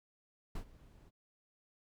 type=noise with ADSR envelope; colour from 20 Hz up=brown; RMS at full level=-39 dBFS; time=0.55-1.11 s; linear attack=5 ms; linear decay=87 ms; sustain=-20 dB; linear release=33 ms; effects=none